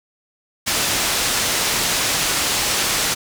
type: low-pass noise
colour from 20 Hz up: white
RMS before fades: -20 dBFS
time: 0.66-3.15 s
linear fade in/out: 20 ms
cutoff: 7700 Hz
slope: 12 dB/octave
effects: none